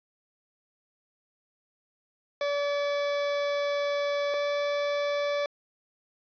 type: tone pair in turn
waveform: 40% pulse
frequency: 574 / 577.1 Hz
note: D5 / D5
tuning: -40 / -30 cents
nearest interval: unison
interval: 10 cents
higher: second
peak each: -25 dBFS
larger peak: neither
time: 2.41-4.34 / 4.34-5.46 s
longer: first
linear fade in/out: 2 ms
effects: resampled to 11025 Hz + 9-bit